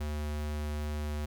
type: tone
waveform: square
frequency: 74.8 Hz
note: D2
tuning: 32 cents sharp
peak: -33 dBFS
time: 0-1.26 s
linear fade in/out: 10 ms
effects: none